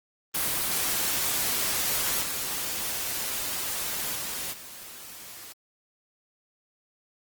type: noise with level steps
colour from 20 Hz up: white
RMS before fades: -27 / -31 / -33 / -43 dBFS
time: 0.34-5.53 s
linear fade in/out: 10 ms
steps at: 2.22 / 4.15 / 4.52 s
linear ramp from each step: 10 ms
effects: Opus 24 kbps